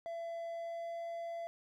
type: tone with pitch glide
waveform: triangle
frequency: 672 to 675.9 Hz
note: E5 to E5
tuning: +33 to +43 cents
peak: -37 dBFS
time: 0.06-1.47 s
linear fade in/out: 0 ms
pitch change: +10 cents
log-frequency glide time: 0.49-0.98 s
effects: none